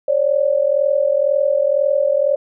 sine tone pair together, 545.3 / 587.3 Hz, C#5 / D5, -29 / 0 cents, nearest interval minor second, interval 129 cents, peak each -16 dBFS, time 0.08-2.36 s, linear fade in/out 5 ms, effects none

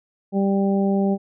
harmonic tone, 196.7 Hz, G3, 6 cents sharp, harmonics 1 / 2 / 3 / 4, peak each -18 / -24 / -28 / -30 dBFS, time 0.32-1.18 s, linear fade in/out 50 ms, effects none

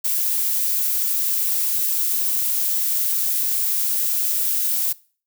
violet noise, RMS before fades -21 dBFS, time 0.04-4.93 s, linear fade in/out 10 ms, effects noise-tail reverb RT60 0.4 s tail -21 dB re dry

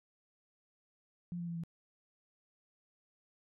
sine tone with pitch steps, 174.61 / 171.91 / 169.25 / 166.63 Hz, F3 / F3 / E3 / E3, 0 / -27 / +46 / +19 cents, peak -37 dBFS, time 1.32-1.636 s, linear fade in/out 0 ms, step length 79 ms, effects none

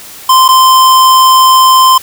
square tone with dropouts, 1039 Hz, C6, 12 cents flat, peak -3 dBFS, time 0.29-1.98 s, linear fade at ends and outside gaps 5 ms, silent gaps 0.481-0.487 s, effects white hiss -30 dBFS RMS until 2.02 s

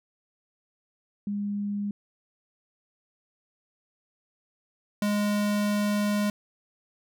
sine / square tone pair in turn, 203.8 / 206.8 Hz, G#3 / G#3, -32 / -7 cents, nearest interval unison, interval 25 cents, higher second, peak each -27 / -24 dBFS, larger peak second, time 1.27-1.91 / 5.02-6.3 s, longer second, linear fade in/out 2 ms, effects none

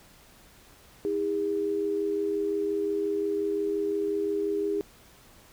sine tone pair together, 319.4 / 405.1 Hz, D#4 / G#4, +45 / -43 cents, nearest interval major third, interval 412 cents, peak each -32 / -26 dBFS, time 1.05-4.81 s, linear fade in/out 0 ms, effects pink hiss -55 dBFS RMS until 5.52 s

